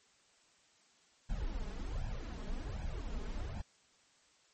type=noise with flanger; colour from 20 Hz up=brown; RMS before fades=-39 dBFS; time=1.29-3.62 s; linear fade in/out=10 ms; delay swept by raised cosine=1.2 to 4.8 ms; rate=1.3 Hz; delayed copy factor=+0.8; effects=white hiss -68 dBFS RMS until 4.53 s + MP3 32 kbps